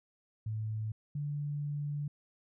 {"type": "tone pair in turn", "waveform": "sine", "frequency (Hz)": [108.9, 145.83], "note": ["A2", "D3"], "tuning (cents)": [-17, -12], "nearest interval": "perfect fourth", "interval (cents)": 505, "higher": "second", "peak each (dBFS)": [-33, -33], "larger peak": "neither", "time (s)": [[0.46, 0.92], [1.15, 2.08]], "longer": "second", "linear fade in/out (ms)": 5, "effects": []}